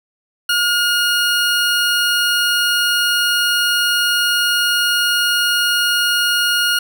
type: tone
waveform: 20% pulse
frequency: 1430 Hz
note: F6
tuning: 41 cents sharp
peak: -9 dBFS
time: 0.49-6.79 s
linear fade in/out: 5 ms
effects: none